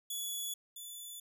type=tone pair in turn; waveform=10% pulse; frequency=3404 / 3480 Hz; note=G#7 / A7; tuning=+42 / -20 cents; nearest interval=unison; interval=38 cents; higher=second; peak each=-29 / -37 dBFS; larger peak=first; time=0.1-0.54 / 0.76-1.2 s; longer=neither; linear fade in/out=5 ms; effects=none